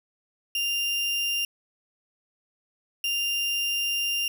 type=tone pair in turn; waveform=35% pulse; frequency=2794 / 2794 Hz; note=F7 / F7; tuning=0 / 0 cents; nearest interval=unison; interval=0 cents; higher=neither; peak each=-23 dBFS; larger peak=neither; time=0.55-1.45 / 3.04-4.28 s; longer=second; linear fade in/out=2 ms; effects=none